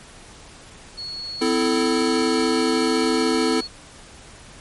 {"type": "tone", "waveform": "sine", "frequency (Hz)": 4364, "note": "C#8", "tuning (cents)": -28, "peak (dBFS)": -29, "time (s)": [0.97, 3.68], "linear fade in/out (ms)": 20}
{"type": "chord", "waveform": "square", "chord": "A minor", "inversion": "first", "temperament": "equal with one note detuned", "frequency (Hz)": [255.8, 329.6, 440], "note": ["C4", "E4", "A4"], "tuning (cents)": [-39, 0, 0], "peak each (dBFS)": -23, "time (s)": [1.41, 3.61], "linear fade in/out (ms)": 10}
{"effects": ["pink hiss -44 dBFS RMS until 4.6 s", "MP3 48 kbps"]}